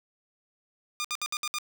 10% pulse tone bursts, 1210 Hz, D#6, 49 cents flat, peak -21 dBFS, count 6, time 1-1.585 s, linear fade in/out 0 ms, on 45 ms, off 63 ms, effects none

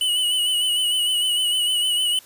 square tone with vibrato, 2960 Hz, F#7, in tune, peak -19 dBFS, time 0.01-2.19 s, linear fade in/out 2 ms, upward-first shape sine, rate 6.6 Hz, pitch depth 47 cents each way, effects white hiss -48 dBFS RMS until 2.25 s + resampled to 32000 Hz

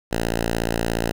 5% pulse tone, 57 Hz, A#1, 38 cents flat, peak -10 dBFS, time 0.11-1.12 s, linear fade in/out 10 ms, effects none

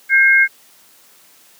sine tone pair together, 1585.6 / 2151 Hz, G6 / C7, +19 / +47 cents, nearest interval perfect fourth, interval 528 cents, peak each -11 dBFS, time 0.09-0.48 s, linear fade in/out 50 ms, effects white hiss -49 dBFS RMS until 1.59 s + high-pass 150 Hz 12 dB/octave

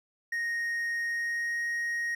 triangle tone with pitch glide, 1864.7 to 1875.5 Hz, A#6 to A#6, 0 to +10 cents, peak -27 dBFS, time 0.32-2.15 s, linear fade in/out 5 ms, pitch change +10 cents, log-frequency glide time 1.05-1.64 s, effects none

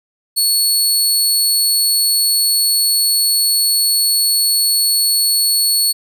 20% pulse tone, 4400 Hz, C#8, 14 cents flat, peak -6 dBFS, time 0.36-5.93 s, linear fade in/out 20 ms, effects none

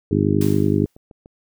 harmonic tone, 50.6 Hz, G#1, 44 cents flat, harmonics 2 / 3 / 4 / 5 / 6 / 7 / 8, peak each -22 / -22 / -22 / -24 / -21 / -25 / -24 dBFS, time 0.11-0.86 s, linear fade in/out 5 ms
white noise with exponential decay, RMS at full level -32 dBFS, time 0.41-0.97 s, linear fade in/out 2 ms, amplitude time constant 120 ms
click train, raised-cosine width 2 ms, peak -29 dBFS, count 5, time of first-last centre 0.67-1.259 s, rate 6.79 Hz
effects none

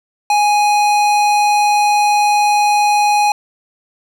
sine tone with hard clipping, 830.6 Hz, G#5, in tune, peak -12 dBFS, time 0.3-3.32 s, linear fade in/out 2 ms, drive 17 dB, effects none

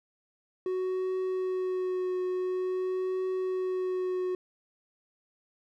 triangle tone with vibrato, 370 Hz, F#4, in tune, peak -26 dBFS, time 0.66-4.35 s, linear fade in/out 2 ms, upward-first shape triangle, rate 0.48 Hz, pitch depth 18 cents each way, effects none

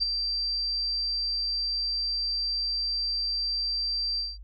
sine tone with ADSR envelope, 4699 Hz, D8, in tune, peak -20 dBFS, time 0-4.38 s, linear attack 26 ms, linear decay 13 ms, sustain -6 dB, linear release 200 ms, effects added 50 Hz sine -41 dBFS peak until 4.43 s + Opus 48 kbps

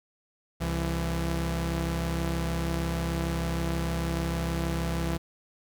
sawtooth tone pair together, 66.5 / 167.3 Hz, C2 / E3, +29 / +26 cents, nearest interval octave + major third, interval 1597 cents, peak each -26 dBFS, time 0.6-5.18 s, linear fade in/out 20 ms, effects none

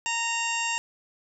harmonic tone with a mistuned harmonic, 925 Hz, A#5, 14 cents flat, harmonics 1 / 2 / 3 / 4 / 5 / 6 / 7 / 8, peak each -31 / -34 / -29 / -41 / -43 / -40 / -42 / -33 dBFS, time 0.06-0.78 s, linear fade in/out 0 ms, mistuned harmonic 5, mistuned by +24 cents, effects none

